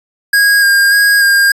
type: tone with vibrato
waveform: square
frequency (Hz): 1626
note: G#6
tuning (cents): -37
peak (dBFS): -7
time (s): 0.33-1.52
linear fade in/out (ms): 5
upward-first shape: square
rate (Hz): 1.7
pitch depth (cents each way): 16
effects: resampled to 32000 Hz